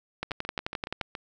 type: two click trains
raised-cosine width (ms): 0.3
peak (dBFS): -19 / -14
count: 7 / 10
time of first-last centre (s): 0.31-1.152 / 0.23-1.013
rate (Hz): 7.13 / 11.5
effects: none